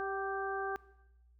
harmonic tone with a mistuned harmonic, 392 Hz, G4, in tune, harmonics 1 / 2 / 3 / 4, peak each -38 / -39 / -42 / -41 dBFS, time 0-0.76 s, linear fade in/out 0 ms, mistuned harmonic 2, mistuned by -26 cents, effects noise-tail reverb RT60 0.9 s tail -19 dB re dry + added 60 Hz sine -61 dBFS peak until 1.39 s

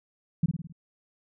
sine tone with echo, 164.81 Hz, E3, in tune, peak -18 dBFS, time 0.43-0.46 s, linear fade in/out 5 ms, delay 53 ms, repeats 5, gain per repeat -5 dB, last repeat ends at 0.725 s, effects none

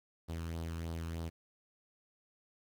sawtooth tone with flanger, 82.7 Hz, E2, 6 cents sharp, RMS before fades -40 dBFS, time 0.28-1.3 s, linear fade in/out 20 ms, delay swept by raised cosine 0.21 to 0.77 ms, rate 3.2 Hz, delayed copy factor +0.55, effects 11-bit

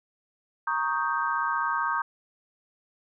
sine chord, Eb dominant seventh, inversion second, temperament equal, 932.3 / 1108.7 / 1244.5 / 1568 Hz, Bb5 / Db6 / Eb6 / G6, 0 / 0 / 0 / 0 cents, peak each -30 dBFS, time 0.67-2.02 s, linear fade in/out 5 ms, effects none

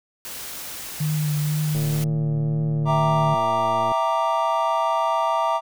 white noise, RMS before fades -34 dBFS, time 0.25-2.04 s, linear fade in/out 0 ms
sine tone with vibrato, 151 Hz, D3, 48 cents sharp, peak -20 dBFS, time 1-3.35 s, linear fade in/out 10 ms, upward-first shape triangle, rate 2 Hz, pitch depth 30 cents each way
click train, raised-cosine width 2 ms, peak -21 dBFS, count 246, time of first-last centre 1.75-3.918 s, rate 113 Hz
triangle chord, E half-diminished seventh, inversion none, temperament equal, 659.3 / 784 / 932.3 / 1174.7 Hz, E5 / G5 / Bb5 / D6, 0 / 0 / 0 / 0 cents, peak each -22 / -27 / -21 / -23 dBFS, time 2.85-5.61 s, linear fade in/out 50 ms
effects none

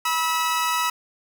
sawtooth tone pair together, 975 / 1294 Hz, B5 / E6, -23 / -32 cents, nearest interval perfect fourth, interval 491 cents, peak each -20 dBFS, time 0.05-0.9 s, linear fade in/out 5 ms, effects none

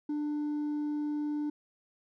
triangle tone with hard clipping, 296.8 Hz, D4, 18 cents sharp, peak -29 dBFS, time 0.09-1.5 s, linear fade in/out 5 ms, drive 1 dB, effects none

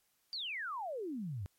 sine exponential sweep, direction down, 4761 to 87.31 Hz, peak -37 dBFS, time 0.33-1.46 s, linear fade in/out 0 ms, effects white hiss -75 dBFS RMS until 1.58 s + MP3 64 kbps

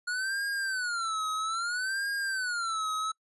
square tone with vibrato, 1436 Hz, F6, 48 cents sharp, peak -30 dBFS, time 0.07-3.12 s, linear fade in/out 10 ms, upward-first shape sine, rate 0.61 Hz, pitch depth 210 cents each way, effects noise-tail reverb RT60 0.1 s tail -24 dB re dry + resampled to 24000 Hz

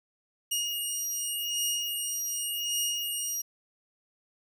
15% pulse beating tone pair, 2862 / 2862.87 Hz, F7 / F7, +42 / +42 cents, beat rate 0.87 Hz, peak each -25 dBFS, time 0.51-3.42 s, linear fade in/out 10 ms, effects none

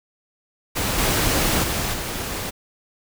pink noise with level steps, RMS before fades -23 / -20 / -24 / -28 dBFS, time 0.75-2.51 s, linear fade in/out 20 ms, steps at 0.98 / 1.63 / 1.93 s, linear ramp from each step 10 ms, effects none

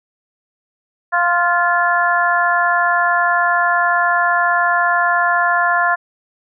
harmonic tone with a mistuned harmonic, 349.2 Hz, F4, in tune, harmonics 2 / 3 / 4 / 5, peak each -18 / -18 / -18 / -18 dBFS, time 1.12-5.96 s, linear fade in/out 20 ms, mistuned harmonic 5, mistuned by -15 cents, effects none

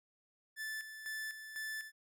45% pulse tone with tremolo, 1751 Hz, A6, 9 cents flat, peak -39 dBFS, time 0.56-1.92 s, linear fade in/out 50 ms, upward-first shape square, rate 2 Hz, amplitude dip 60%, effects none

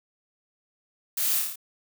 blue noise with echo, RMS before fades -28 dBFS, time 1.17-1.39 s, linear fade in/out 5 ms, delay 28 ms, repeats 6, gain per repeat -2 dB, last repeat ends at 1.558 s, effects none

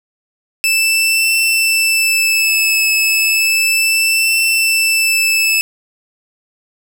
sawtooth tone with vibrato, 2637 Hz, E7, in tune, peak -8 dBFS, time 0.64-5.61 s, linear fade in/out 0 ms, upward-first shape triangle, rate 0.33 Hz, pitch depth 26 cents each way, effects none

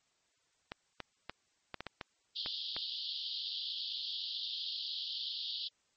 clicks, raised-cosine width 0.3 ms, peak -23 dBFS, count 9, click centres 0.719 / 1.003 / 1.296 / 1.743 / 1.806 / 1.867 / 2.012 / 2.461 / 2.765 s
pink band-pass noise, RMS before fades -40 dBFS, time 2.35-5.69 s, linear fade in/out 20 ms, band 3100 to 4800 Hz, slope 96 dB/octave
effects white hiss -75 dBFS RMS until 5.96 s + MP3 32 kbps

